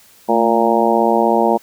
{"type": "harmonic tone with a mistuned harmonic", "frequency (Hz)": 116.2, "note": "A#2", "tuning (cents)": -5, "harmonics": [2, 3, 4, 5, 6, 7, 8], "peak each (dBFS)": [-19, -19, -19, -19, -19, -19, -19], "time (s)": [0.28, 1.58], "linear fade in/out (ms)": 20, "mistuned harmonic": 2, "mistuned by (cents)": -67, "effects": ["white hiss -48 dBFS RMS until 1.62 s"]}